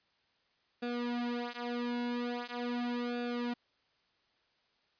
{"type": "tone with flanger", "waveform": "sawtooth", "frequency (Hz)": 241.5, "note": "B3", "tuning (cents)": -39, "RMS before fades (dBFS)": -36, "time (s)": [0.82, 3.54], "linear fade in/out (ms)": 10, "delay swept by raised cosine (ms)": [0.97, 5.77], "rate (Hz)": 0.42, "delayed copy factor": -1, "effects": ["white hiss -73 dBFS RMS until 4.99 s", "resampled to 11025 Hz"]}